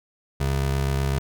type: tone pair together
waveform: square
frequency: 68 / 136 Hz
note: C#2 / C#3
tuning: -33 / -33 cents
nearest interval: octave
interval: 1200 cents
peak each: -25 / -25 dBFS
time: 0.4-1.19 s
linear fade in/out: 5 ms
effects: none